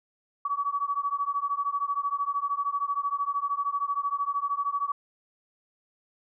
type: beating tone pair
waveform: sine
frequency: 1131 / 1144 Hz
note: C#6 / D6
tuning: +34 / -46 cents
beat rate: 13 Hz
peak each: -29 dBFS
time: 0.45-4.92 s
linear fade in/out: 5 ms
effects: none